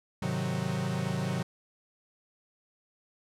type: chord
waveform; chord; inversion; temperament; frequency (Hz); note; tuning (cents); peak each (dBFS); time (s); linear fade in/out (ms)
45% pulse; Ab dominant seventh; none; equal; 103.83 / 130.81 / 155.56 / 185; Ab2 / C3 / Eb3 / Gb3; 0 / 0 / 0 / 0; -39 / -34 / -35 / -33; 0.22-1.43; 5
effects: low-pass 10000 Hz 12 dB/octave